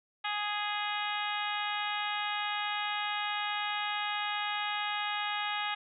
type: harmonic tone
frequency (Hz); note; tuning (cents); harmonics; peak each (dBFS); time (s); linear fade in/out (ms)
415.3; G#4; 0; 2 / 3 / 4 / 5 / 6 / 7 / 8 / 9; -36 / -38 / -39 / -40 / -41 / -41 / -42 / -43; 0.24-5.75; 10
effects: none